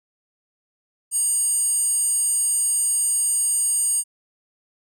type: tone with high-pass filter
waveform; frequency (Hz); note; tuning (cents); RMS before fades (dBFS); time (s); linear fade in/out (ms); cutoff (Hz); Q
square; 964; B5; -42; -21; 1.11-4.04; 50; 8700; 7.5
effects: none